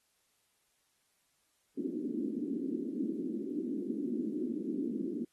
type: band-pass noise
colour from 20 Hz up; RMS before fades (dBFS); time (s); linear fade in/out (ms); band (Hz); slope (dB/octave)
pink; -36; 1.77-5.25; 10; 220 to 360; 48
effects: white hiss -75 dBFS RMS until 5.32 s + AAC 32 kbps